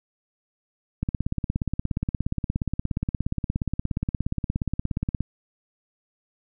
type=click train; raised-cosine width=5 ms; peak=-12 dBFS; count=72; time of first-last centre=1.03-5.206 s; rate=17 Hz; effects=none